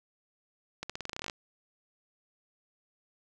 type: accelerating click train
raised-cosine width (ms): 0.2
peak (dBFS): -19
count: 14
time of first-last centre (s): 0.83-1.298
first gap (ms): 66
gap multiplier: 0.89
effects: none